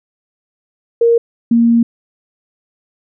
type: tone pair in turn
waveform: sine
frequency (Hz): 466.2 / 233.1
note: A#4 / A#3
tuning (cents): 0 / 0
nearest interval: octave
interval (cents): 1200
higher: first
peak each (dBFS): -7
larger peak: neither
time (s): 1.01-1.18 / 1.51-1.83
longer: second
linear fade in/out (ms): 5
effects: none